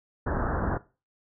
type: low-pass noise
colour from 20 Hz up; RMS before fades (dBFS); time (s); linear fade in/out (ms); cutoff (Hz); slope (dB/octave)
pink; -28; 0.26-0.78; 10; 1700; 96
effects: noise-tail reverb RT60 0.3 s tail -17 dB re dry